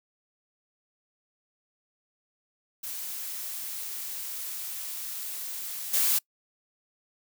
blue noise with level steps, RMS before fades -36 / -24 dBFS, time 2.83-6.19 s, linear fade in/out 10 ms, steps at 5.93 s, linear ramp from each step 10 ms, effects noise-tail reverb RT60 0.1 s tail -25 dB re dry

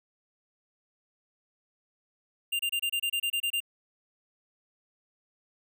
square tone bursts, 2794 Hz, F7, in tune, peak -27 dBFS, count 11, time 2.52-3.604 s, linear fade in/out 10 ms, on 74 ms, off 27 ms, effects none

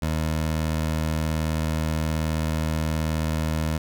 20% pulse tone, 78.8 Hz, D#2, 23 cents sharp, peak -18 dBFS, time 0.02-3.78 s, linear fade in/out 5 ms, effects none

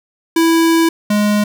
square tone pair in turn, 329.6 / 208.2 Hz, E4 / G#3, 0 / +5 cents, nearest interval minor sixth, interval 795 cents, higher first, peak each -10 / -12 dBFS, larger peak first, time 0.36-0.89 / 1.1-1.44 s, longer first, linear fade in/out 5 ms, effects none

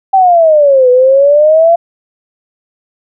sine exponential two-way sweep, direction down then up, 784 to 493.9 to 687 Hz, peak -3 dBFS, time 0.13-1.76 s, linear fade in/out 10 ms, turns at 0.9 s, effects none

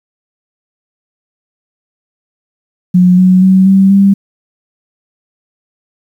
sine tone with pitch steps, 180.6 / 184.61 / 188.7 / 192.89 / 197.17 Hz, F#3 / F#3 / F#3 / G3 / G3, -42 / -4 / +34 / -28 / +10 cents, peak -3 dBFS, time 2.94-4.14 s, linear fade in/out 10 ms, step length 240 ms, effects 7-bit

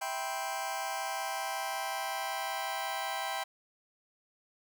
sawtooth chord, C major seventh, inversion first, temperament just, 654.1 / 784.9 / 981.1 / 1046.5 Hz, E5 / G5 / B5 / C6, -14 / +2 / -12 / 0 cents, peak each -37 / -32 / -37 / -38 dBFS, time 0.01-3.44 s, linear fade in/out 10 ms, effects none

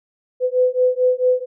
sine beating tone pair, 502 / 506.5 Hz, B4 / B4, +28 / +44 cents, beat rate 4.5 Hz, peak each -17 / -17 dBFS, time 0.4-1.46 s, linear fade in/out 50 ms, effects none

